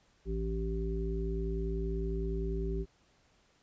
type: harmonic tone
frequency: 55.3 Hz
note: A1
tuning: 9 cents sharp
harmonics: 1 / 3 / 5 / 7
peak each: -33 / -39 / -45 / -37 dBFS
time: 0.25-2.86 s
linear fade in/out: 50 ms
effects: pink hiss -68 dBFS RMS until 3.62 s + resampled to 16000 Hz